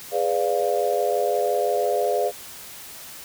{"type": "chord", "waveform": "sine", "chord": "G# diminished seventh", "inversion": "none", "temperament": "equal with one note detuned", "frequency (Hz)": [415.3, 501.4, 587.3, 698.5], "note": ["G#4", "B4", "D5", "F5"], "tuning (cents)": [0, 26, 0, 0], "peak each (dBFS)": -25, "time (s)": [0.11, 2.32], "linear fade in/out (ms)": 50, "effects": ["white hiss -40 dBFS RMS until 3.24 s"]}